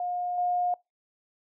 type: tone with level steps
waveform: sine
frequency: 714 Hz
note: F5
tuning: 38 cents sharp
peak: -28 / -24 dBFS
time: 0-0.74 s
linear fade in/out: 2 ms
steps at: 0.38 s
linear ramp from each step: 2 ms
effects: noise-tail reverb RT60 0.2 s tail -23 dB re dry